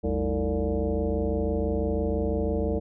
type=tone with frequency modulation; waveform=sine; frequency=185 Hz; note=F#3; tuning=in tune; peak=-23 dBFS; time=0.03-2.8 s; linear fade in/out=20 ms; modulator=132 Hz; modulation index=3; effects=none